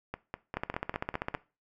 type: two click trains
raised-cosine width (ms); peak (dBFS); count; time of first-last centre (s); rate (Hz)
0.5; -20 / -16; 7 / 13; 0.14-1.342 / 0.57-1.349; 4.99 / 15.4
effects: noise-tail reverb RT60 0.3 s tail -19 dB re dry